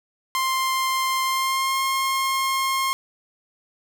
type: tone with pitch glide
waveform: sawtooth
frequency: 1051 to 1069.4 Hz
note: C6 to C6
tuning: +7 to +37 cents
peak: -17 dBFS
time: 0.35-2.93 s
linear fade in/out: 0 ms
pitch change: +30 cents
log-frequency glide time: 1.24-1.79 s
effects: none